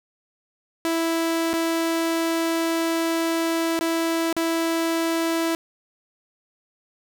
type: tone with dropouts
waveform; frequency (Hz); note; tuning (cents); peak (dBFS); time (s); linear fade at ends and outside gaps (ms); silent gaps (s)
sawtooth; 329.8; E4; +1; -17; 0.85-5.55; 0; 1.531-1.537 / 3.791-3.81 / 4.327-4.366
effects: none